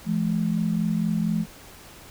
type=tone pair together; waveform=sine; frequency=170 / 214.2 Hz; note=F3 / A3; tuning=-46 / -46 cents; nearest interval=major third; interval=400 cents; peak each=-24 dBFS; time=0.05-1.46 s; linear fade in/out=50 ms; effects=pink hiss -46 dBFS RMS until 2.1 s